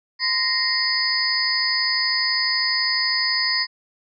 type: tone cluster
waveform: sine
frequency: 1026 / 1864 / 2080 / 4454 / 4986 Hz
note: C6 / A#6 / C7 / C#8 / D#8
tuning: -34 / -1 / -11 / +7 / +3 cents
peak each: -31 / -25 / -30 / -24 / -22 dBFS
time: 0.19-3.67 s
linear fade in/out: 50 ms
effects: none